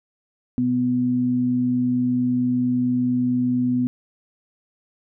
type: tone pair together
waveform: sine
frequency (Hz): 124.45 / 248.9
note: B2 / B3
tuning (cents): +14 / +14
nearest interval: octave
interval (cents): 1200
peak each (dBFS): -28 / -18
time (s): 0.58-3.87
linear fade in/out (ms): 0
effects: none